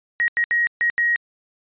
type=tone bursts at uneven times; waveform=sine; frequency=1890 Hz; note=A#6; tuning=23 cents sharp; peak=-16 dBFS; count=5; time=0.2-0.28 / 0.37-0.44 / 0.51-0.67 / 0.81-0.9 / 0.98-1.16 s; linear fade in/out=0 ms; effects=resampled to 8000 Hz